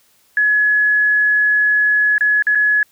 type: tone with dropouts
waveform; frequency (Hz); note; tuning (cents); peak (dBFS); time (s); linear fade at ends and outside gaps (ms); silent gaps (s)
sine; 1694; G#6; +34; -11; 0.37-2.83; 2; 2.181-2.208 / 2.424-2.468 / 2.55-2.554
effects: white hiss -56 dBFS RMS until 2.91 s